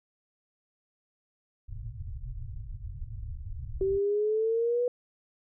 pink low-pass noise, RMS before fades -38 dBFS, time 1.68-3.99 s, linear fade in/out 20 ms, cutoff 130 Hz, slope 96 dB/octave
sine exponential sweep, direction up, 381.5 to 493.8 Hz, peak -24 dBFS, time 3.81-4.88 s, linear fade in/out 2 ms
effects none

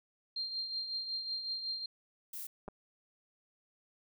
sine tone with tremolo, 4186 Hz, C8, in tune, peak -33 dBFS, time 0.36-1.86 s, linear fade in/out 5 ms, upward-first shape triangle, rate 5.4 Hz, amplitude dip 60%
violet noise, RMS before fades -43 dBFS, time 2.33-2.47 s, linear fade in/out 5 ms
clicks, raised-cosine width 1 ms, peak -30 dBFS, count 2, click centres 2.68 / 2.685 s
effects none

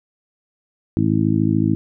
harmonic tone, 53.6 Hz, A1, 45 cents flat, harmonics 2 / 3 / 4 / 5 / 6, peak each -21 / -21 / -21 / -21 / -21 dBFS, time 0.97-1.75 s, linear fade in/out 0 ms, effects none

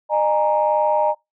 sine chord, D# suspended fourth, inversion none, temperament equal with one note detuned, 608.4 / 830.6 / 932.3 Hz, D#5 / G#5 / A#5, -39 / 0 / 0 cents, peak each -18 / -21 / -19 dBFS, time 0.09-1.15 s, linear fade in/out 50 ms, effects noise-tail reverb RT60 0.2 s tail -25 dB re dry + tanh soft clip ceiling -6 dBFS

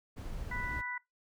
brown noise, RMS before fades -40 dBFS, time 0.16-0.82 s, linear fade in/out 20 ms
harmonic tone, 493.9 Hz, B4, in tune, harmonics 2 / 3 / 4, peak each -42 / -43 / -38 dBFS, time 0.51-0.98 s, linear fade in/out 5 ms
effects noise-tail reverb RT60 0.2 s tail -23 dB re dry

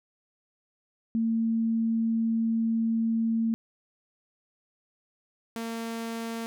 sine / sawtooth tone pair in turn, 226.5 / 228.5 Hz, A#3 / A#3, -50 / -34 cents, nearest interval unison, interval 16 cents, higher second, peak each -23 / -28 dBFS, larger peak first, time 1.15-3.54 / 5.56-6.46 s, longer first, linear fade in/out 0 ms, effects none

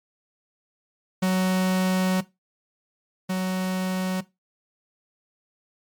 45% pulse tone pair in turn, 186 / 186 Hz, F#3 / F#3, +9 / +9 cents, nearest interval unison, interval 0 cents, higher neither, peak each -19 / -23 dBFS, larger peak first, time 1.22-2.21 / 3.29-4.21 s, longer first, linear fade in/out 10 ms, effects noise-tail reverb RT60 0.2 s tail -17 dB re dry + MP3 96 kbps

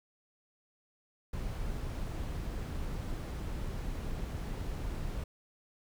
brown noise, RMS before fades -37 dBFS, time 1.33-5.24 s, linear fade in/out 5 ms, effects none

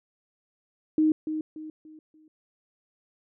sine tone with echo, 311.1 Hz, D#4, in tune, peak -18 dBFS, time 0.98-1.12 s, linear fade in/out 2 ms, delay 290 ms, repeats 4, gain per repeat -9 dB, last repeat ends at 2.28 s, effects none

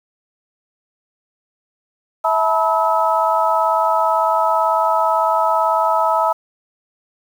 sine tone cluster, 653 / 874 / 972 / 1290 Hz, E5 / A5 / B5 / E6, -17 / -12 / -28 / -38 cents, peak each -19 dBFS, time 2.24-6.33 s, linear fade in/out 10 ms, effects 7-bit

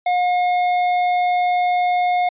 triangle tone with tanh clipping, 718 Hz, F5, 48 cents sharp, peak -17 dBFS, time 0.06-2.29 s, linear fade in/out 5 ms, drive 15 dB, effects resampled to 8000 Hz

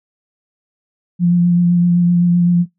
sine tone with vibrato, 174.61 Hz, F3, in tune, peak -9 dBFS, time 1.19-2.66 s, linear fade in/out 50 ms, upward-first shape sine, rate 7.8 Hz, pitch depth 17 cents each way, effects noise-tail reverb RT60 0.2 s tail -23 dB re dry

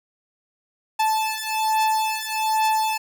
45% pulse beating tone pair, 873 / 874.2 Hz, A5 / A5, -14 / -11 cents, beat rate 1.2 Hz, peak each -23 dBFS, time 0.99-2.98 s, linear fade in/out 10 ms, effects none

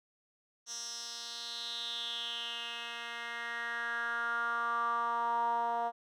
10% pulse tone with band-pass filter sweep, 234.7 Hz, A#3, 12 cents sharp, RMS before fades -36 dBFS, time 0.66-5.92 s, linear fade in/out 50 ms, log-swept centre 5900 to 780 Hz, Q 5.5, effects none

